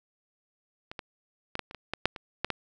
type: clicks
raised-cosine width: 0.3 ms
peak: -23 / -20 / -16 / -15 / -27 / -24 / -14 / -6 / -23 / -11 / -12 dBFS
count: 11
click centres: 0.915 / 0.992 / 1.554 / 1.593 / 1.711 / 1.747 / 1.936 / 2.056 / 2.162 / 2.446 / 2.503 s
effects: none